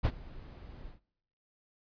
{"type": "noise with ADSR envelope", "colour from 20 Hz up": "brown", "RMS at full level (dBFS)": -24, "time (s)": [0.03, 1], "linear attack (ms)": 23, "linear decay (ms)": 57, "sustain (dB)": -23, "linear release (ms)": 140, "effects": ["noise-tail reverb RT60 0.8 s tail -24 dB re dry", "resampled to 11025 Hz"]}